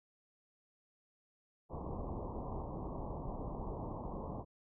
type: low-pass noise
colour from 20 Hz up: pink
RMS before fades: -42 dBFS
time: 1.69-4.45 s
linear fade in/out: 50 ms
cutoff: 1100 Hz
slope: 96 dB/octave
effects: none